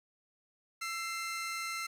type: tone pair together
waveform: sawtooth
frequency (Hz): 1335.9 / 2093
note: E6 / C7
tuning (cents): +23 / 0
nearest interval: minor sixth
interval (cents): 777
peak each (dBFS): -35 / -35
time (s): 0.81-1.87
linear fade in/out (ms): 10
effects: low-pass 12000 Hz 12 dB/octave + 10-bit